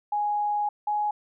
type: tone pair in turn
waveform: sine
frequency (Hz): 830.6 / 836.4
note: G#5 / G#5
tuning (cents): 0 / +12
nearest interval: unison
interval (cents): 12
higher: second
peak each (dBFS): -23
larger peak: neither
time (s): 0.12-0.69 / 0.87-1.11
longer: first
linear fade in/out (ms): 5
effects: none